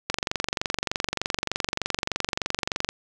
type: click train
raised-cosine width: 0.2 ms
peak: -7 dBFS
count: 66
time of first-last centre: 0.1-2.89 s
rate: 23.3 Hz
effects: none